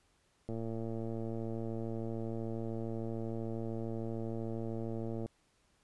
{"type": "click train", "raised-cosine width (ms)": 2, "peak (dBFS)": -27, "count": 540, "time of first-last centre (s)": [0.49, 5.26], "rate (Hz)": 113, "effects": ["pink hiss -72 dBFS RMS until 5.83 s", "resampled to 24000 Hz"]}